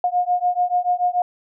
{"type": "beating tone pair", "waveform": "sine", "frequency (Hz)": [713, 719.9], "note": ["F5", "F#5"], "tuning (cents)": [36, -48], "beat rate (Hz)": 6.9, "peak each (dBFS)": -20, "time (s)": [0.04, 1.22], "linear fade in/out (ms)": 2, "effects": []}